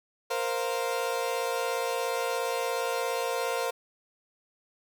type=chord; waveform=30% pulse; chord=Bb suspended second; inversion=none; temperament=equal; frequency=466.2 / 523.3 / 698.5 Hz; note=Bb4 / C5 / F5; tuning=0 / 0 / 0 cents; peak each=-29 / -29 / -32 dBFS; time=0.3-3.71 s; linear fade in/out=10 ms; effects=none